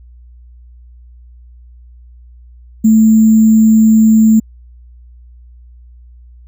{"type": "tone with sample-and-hold", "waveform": "sine", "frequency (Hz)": 220, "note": "A3", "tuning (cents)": 0, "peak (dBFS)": -4, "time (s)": [2.84, 4.4], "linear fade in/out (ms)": 10, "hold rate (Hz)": 7350, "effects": ["added 60 Hz sine -36 dBFS peak until 6.47 s"]}